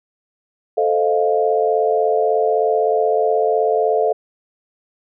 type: chord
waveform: sine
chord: F dominant seventh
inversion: first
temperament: equal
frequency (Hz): 440 / 523.3 / 622.3 / 698.5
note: A4 / C5 / Eb5 / F5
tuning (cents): 0 / 0 / 0 / 0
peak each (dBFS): -17 / -23 / -21 / -19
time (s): 0.77-4.13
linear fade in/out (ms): 10
effects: none

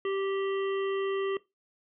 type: harmonic tone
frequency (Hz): 390.5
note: G4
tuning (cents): -7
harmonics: 1 / 3 / 5 / 7 / 8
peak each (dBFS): -28 / -38 / -42 / -45 / -46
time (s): 0.05-1.37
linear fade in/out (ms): 2
effects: noise-tail reverb RT60 0.2 s tail -19 dB re dry

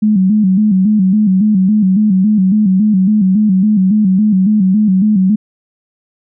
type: tone with vibrato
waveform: sine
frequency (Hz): 200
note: G3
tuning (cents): +35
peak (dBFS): -7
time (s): 0.02-5.36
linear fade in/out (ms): 10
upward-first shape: square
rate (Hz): 3.6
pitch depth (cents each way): 110
effects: none

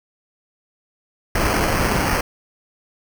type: noise with sample-and-hold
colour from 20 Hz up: pink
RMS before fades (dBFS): -19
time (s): 1.35-2.21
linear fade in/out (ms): 5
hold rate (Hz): 3675
effects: none

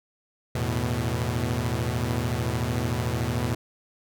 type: chord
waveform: sawtooth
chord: E suspended fourth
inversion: none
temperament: equal with one note detuned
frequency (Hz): 81.79 / 110 / 123.47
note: E2 / A2 / B2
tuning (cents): -13 / 0 / 0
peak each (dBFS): -27 / -25 / -24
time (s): 0.55-3.55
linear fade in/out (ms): 5
effects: none

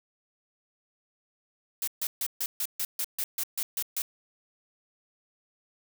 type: noise bursts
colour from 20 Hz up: blue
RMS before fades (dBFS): -30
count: 12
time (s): 1.82-4.02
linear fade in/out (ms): 2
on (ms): 55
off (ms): 140
effects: none

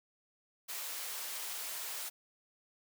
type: high-pass noise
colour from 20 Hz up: white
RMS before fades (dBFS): -41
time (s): 0.68-2.1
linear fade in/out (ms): 20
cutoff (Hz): 540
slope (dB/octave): 12
effects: none

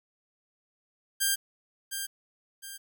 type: tone with echo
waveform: 5% pulse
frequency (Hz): 1593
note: G6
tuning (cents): +27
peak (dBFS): -13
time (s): 1.2-1.36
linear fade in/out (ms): 20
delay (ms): 710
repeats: 2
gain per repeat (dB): -8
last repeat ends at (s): 2.78
effects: none

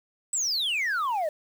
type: exponential sweep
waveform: sine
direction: down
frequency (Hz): 8180 to 586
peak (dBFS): -22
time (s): 0.33-1.29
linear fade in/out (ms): 5
effects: tanh soft clip ceiling -23 dBFS + 8-bit

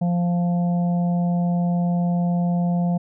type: harmonic tone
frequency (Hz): 174.61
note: F3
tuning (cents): 0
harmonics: 1 / 3 / 4 / 5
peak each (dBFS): -18 / -34 / -31 / -41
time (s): 0.01-2.98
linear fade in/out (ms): 10
effects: none

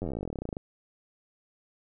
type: slowing click train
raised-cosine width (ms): 2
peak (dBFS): -21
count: 26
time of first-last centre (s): 0.02-0.569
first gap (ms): 10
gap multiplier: 1.06
effects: none

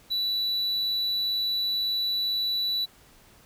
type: tone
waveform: triangle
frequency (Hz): 3951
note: B7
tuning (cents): 0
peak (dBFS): -23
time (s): 0.1-2.86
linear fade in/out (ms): 20
effects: pink hiss -56 dBFS RMS until 3.45 s

